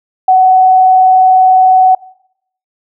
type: tone with vibrato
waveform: sine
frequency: 749 Hz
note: F#5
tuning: 21 cents sharp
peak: -3 dBFS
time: 0.28-1.95 s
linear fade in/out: 5 ms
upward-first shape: sine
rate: 20 Hz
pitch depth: 20 cents each way
effects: noise-tail reverb RT60 0.7 s tail -23 dB re dry